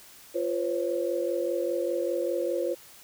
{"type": "tone cluster", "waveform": "sine", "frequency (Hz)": [348, 503, 548], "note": ["F4", "B4", "C#5"], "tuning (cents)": [-6, 32, -20], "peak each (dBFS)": -30, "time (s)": [0.34, 2.75], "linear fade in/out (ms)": 20, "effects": ["white hiss -51 dBFS RMS until 3.03 s"]}